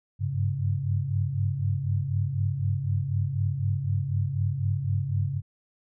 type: tone cluster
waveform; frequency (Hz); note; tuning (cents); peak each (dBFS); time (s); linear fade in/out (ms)
sine; 96.6 / 100.6 / 137.5; G2 / G2 / C#3; -25 / +45 / -14; -29 / -28 / -28; 0.19-5.42; 50
effects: none